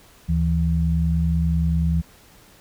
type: tone pair together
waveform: sine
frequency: 74.6 / 164.83 Hz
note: D2 / E3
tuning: +28 / 0 cents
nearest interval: octave + major second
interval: 1372 cents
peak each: -20 dBFS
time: 0.28-2.02 s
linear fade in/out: 20 ms
effects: pink hiss -51 dBFS RMS until 2.6 s